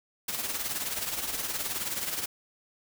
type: noise with tremolo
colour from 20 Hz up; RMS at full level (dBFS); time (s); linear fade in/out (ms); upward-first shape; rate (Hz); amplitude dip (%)
white; -30; 0.28-2.26; 5; triangle; 19; 65
effects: none